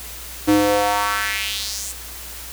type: tone with high-pass filter sweep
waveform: square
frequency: 102.3 Hz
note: G#2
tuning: 26 cents flat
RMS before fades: -20 dBFS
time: 0.47-1.93 s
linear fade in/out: 20 ms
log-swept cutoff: 270 to 8300 Hz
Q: 2.6
effects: added 60 Hz sine -39 dBFS peak until 2.52 s + white hiss -35 dBFS RMS until 2.52 s